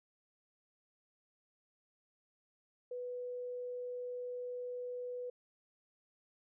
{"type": "tone", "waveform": "sine", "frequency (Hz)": 493.9, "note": "B4", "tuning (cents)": 0, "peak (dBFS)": -39, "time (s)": [2.91, 5.3], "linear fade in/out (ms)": 5, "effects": []}